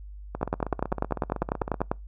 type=two click trains; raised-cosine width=1 ms; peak=-10 / -17 dBFS; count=16 / 24; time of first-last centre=0.43-1.915 / 0.35-1.806 s; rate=10.1 / 15.8 Hz; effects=noise-tail reverb RT60 0.2 s tail -26 dB re dry + added 50 Hz sine -39 dBFS peak until 2.07 s